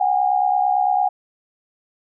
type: tone pair together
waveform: sine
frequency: 740 / 808.9 Hz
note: F#5 / G#5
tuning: 0 / -46 cents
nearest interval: major second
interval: 154 cents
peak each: -18 dBFS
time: 0-1.09 s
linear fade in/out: 10 ms
effects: none